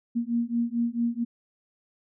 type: beating tone pair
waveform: sine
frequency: 233.1 / 237.6 Hz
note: A#3 / A#3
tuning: 0 / +33 cents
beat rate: 4.5 Hz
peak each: -27 dBFS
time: 0.15-1.25 s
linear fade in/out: 20 ms
effects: none